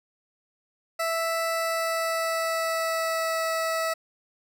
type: tone with pitch glide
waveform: 20% pulse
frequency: 659.3 to 650.6 Hz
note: E5 to E5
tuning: 0 to -23 cents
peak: -20 dBFS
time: 0.99-3.94 s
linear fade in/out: 10 ms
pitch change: -23 cents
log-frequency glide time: 1.48-3.46 s
effects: none